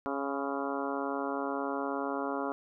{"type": "harmonic tone with a mistuned harmonic", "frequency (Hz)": 138.8, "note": "C#3", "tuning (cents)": 3, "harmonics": [2, 3, 4, 5, 6, 7, 8, 9, 10], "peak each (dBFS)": [-36, -38, -39, -40, -41, -41, -42, -43, -43], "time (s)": [0.06, 2.52], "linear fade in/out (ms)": 0, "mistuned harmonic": 7, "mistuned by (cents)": 39, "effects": []}